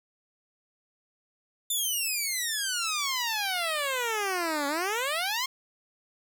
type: exponential two-way sweep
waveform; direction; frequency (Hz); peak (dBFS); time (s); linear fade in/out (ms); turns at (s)
10% pulse; down then up; 3600 to 277.2 to 1087; -19; 1.7-5.46; 5; 4.67
effects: none